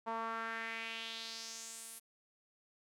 sawtooth tone with band-pass filter sweep, 226.4 Hz, A3, 50 cents sharp, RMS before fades -43 dBFS, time 0.06-2 s, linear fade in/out 20 ms, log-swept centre 900 to 11000 Hz, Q 2.9, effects none

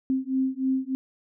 sine beating tone pair, 261.6 / 264.9 Hz, C4 / C4, 0 / +22 cents, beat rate 3.3 Hz, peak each -26 dBFS, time 0.1-0.95 s, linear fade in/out 0 ms, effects none

